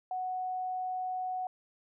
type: tone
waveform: sine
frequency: 740 Hz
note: F#5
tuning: in tune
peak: -32 dBFS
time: 0.11-1.47 s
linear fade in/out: 2 ms
effects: none